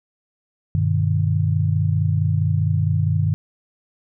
sine chord, G augmented, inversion none, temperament just, 98 / 122.5 / 153.12 Hz, G2 / B2 / D#3, 0 / -14 / -27 cents, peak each -19 / -24 / -20 dBFS, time 0.75-3.34 s, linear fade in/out 0 ms, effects none

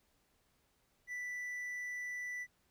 triangle tone with hard clipping, 1975.5 Hz, B6, in tune, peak -40 dBFS, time 1.07-2.47 s, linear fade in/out 50 ms, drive 6 dB, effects pink hiss -75 dBFS RMS until 2.7 s

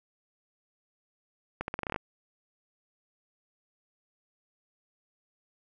accelerating click train, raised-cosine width 0.5 ms, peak -17 dBFS, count 10, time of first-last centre 1.61-1.961 s, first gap 71 ms, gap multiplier 0.84, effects none

